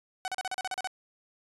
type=tone bursts; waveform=sawtooth; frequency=750 Hz; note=F#5; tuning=23 cents sharp; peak=-27 dBFS; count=10; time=0.25-0.873 s; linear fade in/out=0 ms; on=29 ms; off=37 ms; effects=resampled to 24000 Hz